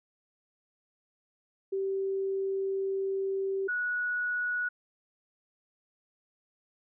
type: tone pair in turn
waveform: sine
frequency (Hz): 387.9 / 1464.5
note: G4 / F#6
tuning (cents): -18 / -18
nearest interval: octave + major seventh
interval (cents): 2300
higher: second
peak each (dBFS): -28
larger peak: neither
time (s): 1.72-3.68 / 3.68-4.69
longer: first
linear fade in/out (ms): 10
effects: none